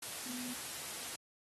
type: tone in noise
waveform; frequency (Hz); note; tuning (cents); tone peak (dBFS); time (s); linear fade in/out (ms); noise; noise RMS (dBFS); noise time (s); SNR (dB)
sine; 248.7; B3; +12; -44; 0.26-0.54; 5; white; -43; 0.02-1.16; -4
effects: high-pass 100 Hz 12 dB/octave + AAC 32 kbps